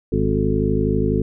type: harmonic tone with a mistuned harmonic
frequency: 52 Hz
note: G#1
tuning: 3 cents sharp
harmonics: 1 / 2 / 3 / 4 / 5 / 7 / 8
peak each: -24 / -24 / -24 / -24 / -24 / -24 / -24 dBFS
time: 0.12-1.22 s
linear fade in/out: 5 ms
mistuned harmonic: 8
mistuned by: +78 cents
effects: none